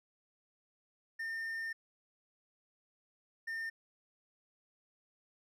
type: tone bursts at uneven times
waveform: triangle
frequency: 1812 Hz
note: A#6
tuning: 50 cents flat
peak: -35 dBFS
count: 2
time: 1.19-1.73 / 3.47-3.7 s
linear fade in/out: 10 ms
effects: none